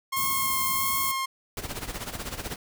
sawtooth tone with vibrato, 1072 Hz, C6, 42 cents sharp, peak -23 dBFS, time 0.12-1.26 s, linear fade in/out 10 ms, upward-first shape sine, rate 1.5 Hz, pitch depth 13 cents each way
white band-stop noise, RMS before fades -29 dBFS, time 0.16-1.12 s, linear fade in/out 10 ms, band 290 to 7500 Hz, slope 24 dB/octave
pink noise with tremolo, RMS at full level -32 dBFS, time 1.57-2.56 s, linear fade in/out 2 ms, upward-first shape sine, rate 16 Hz, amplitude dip 75%
effects none

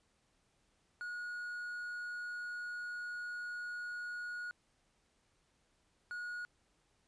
triangle tone bursts at uneven times, 1449 Hz, F#6, 37 cents flat, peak -38 dBFS, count 2, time 1.01-4.51 / 6.11-6.45 s, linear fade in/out 0 ms, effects pink hiss -75 dBFS RMS until 7.07 s + resampled to 22050 Hz

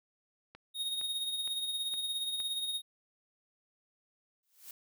click train, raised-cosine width 0.3 ms, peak -33 dBFS, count 5, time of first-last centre 0.55-2.402 s, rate 2.16 Hz
square tone with tremolo, 3729 Hz, A#7, in tune, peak -32 dBFS, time 0.74-2.82 s, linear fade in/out 50 ms, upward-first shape sine, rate 17 Hz, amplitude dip 45%
blue noise with exponential growth, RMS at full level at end -44 dBFS, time 4.43-4.71 s, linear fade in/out 2 ms, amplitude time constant 59 ms
effects none

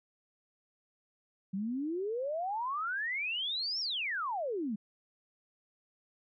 sine exponential two-way sweep, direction up then down, 185 to 5600 to 196.3 Hz, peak -32 dBFS, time 1.53-4.76 s, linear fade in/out 10 ms, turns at 3.8 s, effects none

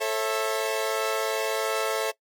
sawtooth chord, A major, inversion none, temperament equal with one note detuned, 440 / 543 / 659.3 Hz, A4 / C#5 / E5, 0 / -36 / 0 cents, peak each -24 / -26 / -26 dBFS, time 0-2.12 s, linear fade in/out 20 ms, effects noise-tail reverb RT60 0.1 s tail -20 dB re dry

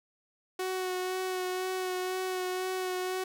sawtooth tone with vibrato, 370 Hz, F#4, in tune, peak -27 dBFS, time 0.59-3.24 s, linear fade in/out 5 ms, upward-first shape sine, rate 2 Hz, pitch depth 17 cents each way, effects none

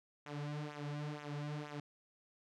sawtooth tone with flanger, 147.6 Hz, D3, 9 cents sharp, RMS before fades -43 dBFS, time 0.26-1.8 s, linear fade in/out 2 ms, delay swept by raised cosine 0.21 to 4.51 ms, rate 2.1 Hz, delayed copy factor -0.85, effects low-pass 5000 Hz 12 dB/octave

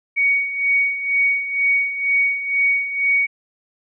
sine tone with tremolo, 2241 Hz, C#7, 18 cents sharp, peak -13 dBFS, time 0.16-3.27 s, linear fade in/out 20 ms, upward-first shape sine, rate 2.1 Hz, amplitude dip 70%, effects none

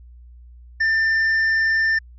sine tone with tanh clipping, 1789 Hz, A6, 28 cents sharp, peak -17 dBFS, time 0.8-1.99 s, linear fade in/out 10 ms, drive 5 dB, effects added 60 Hz sine -41 dBFS peak until 2.18 s + resampled to 16000 Hz

